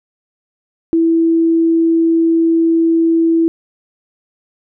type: tone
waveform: sine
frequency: 329.6 Hz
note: E4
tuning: in tune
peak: -9 dBFS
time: 0.93-3.48 s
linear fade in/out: 0 ms
effects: none